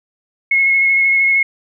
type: tone with vibrato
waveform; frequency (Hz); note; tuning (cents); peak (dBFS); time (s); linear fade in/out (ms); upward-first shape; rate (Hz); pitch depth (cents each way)
sine; 2173; C#7; -35; -10; 0.51-1.43; 5; square; 13; 11
effects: none